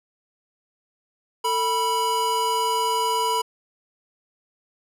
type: tone pair together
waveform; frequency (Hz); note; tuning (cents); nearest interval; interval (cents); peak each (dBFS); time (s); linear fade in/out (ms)
square; 447.3 / 980; A4 / B5; +28 / -14; octave + major second; 1358; -28 / -22; 1.44-3.42; 10
effects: resampled to 32000 Hz